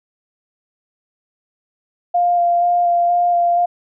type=tone with vibrato; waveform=sine; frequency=698.5 Hz; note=F5; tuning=in tune; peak=-12 dBFS; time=2.14-3.66 s; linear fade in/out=10 ms; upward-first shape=square; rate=2.1 Hz; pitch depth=11 cents each way; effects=none